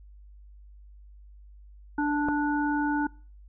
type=harmonic tone; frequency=293.7 Hz; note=D4; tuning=in tune; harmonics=1 / 3 / 5; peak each=-25 / -30 / -32 dBFS; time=1.98-3.07 s; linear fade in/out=5 ms
type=click; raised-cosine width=1 ms; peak=-16 dBFS; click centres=2.286 s
effects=noise-tail reverb RT60 0.4 s tail -24 dB re dry + added 50 Hz sine -47 dBFS peak until 3.48 s